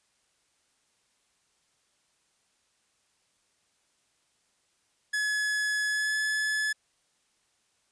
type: tone with pitch glide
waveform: 45% pulse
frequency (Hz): 1700 to 1717.8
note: G#6 to A6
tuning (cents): +40 to -42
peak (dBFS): -26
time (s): 5.13-6.73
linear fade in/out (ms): 10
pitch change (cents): +18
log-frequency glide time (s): 5.87-6.16
effects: white hiss -71 dBFS RMS until 7.91 s + resampled to 22050 Hz